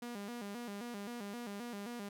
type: tone with vibrato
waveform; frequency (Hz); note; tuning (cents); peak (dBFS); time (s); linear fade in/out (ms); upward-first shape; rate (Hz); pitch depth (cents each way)
sawtooth; 220; A3; 0; -38; 0.02-2.09; 5; square; 3.8; 150
effects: none